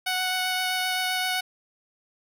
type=tone with vibrato; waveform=10% pulse; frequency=740 Hz; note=F#5; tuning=in tune; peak=-16 dBFS; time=0.06-1.41 s; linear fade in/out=10 ms; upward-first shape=triangle; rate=7.7 Hz; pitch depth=11 cents each way; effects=none